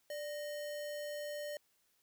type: tone with sample-and-hold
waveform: sine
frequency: 589 Hz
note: D5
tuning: 5 cents sharp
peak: -39 dBFS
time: 0.1-1.57 s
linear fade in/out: 2 ms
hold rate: 2450 Hz
effects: white hiss -75 dBFS RMS until 2.02 s